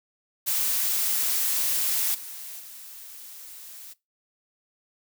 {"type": "noise with level steps", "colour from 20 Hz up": "blue", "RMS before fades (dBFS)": [-25, -39, -43], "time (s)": [0.46, 3.94], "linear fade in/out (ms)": 20, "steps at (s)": [2.14, 2.59], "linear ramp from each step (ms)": 10, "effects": ["noise-tail reverb RT60 0.2 s tail -19 dB re dry"]}